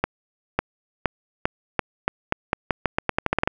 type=accelerating click train; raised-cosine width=0.5 ms; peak=-4 dBFS; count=18; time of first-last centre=0.04-3.475 s; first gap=550 ms; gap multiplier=0.85; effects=none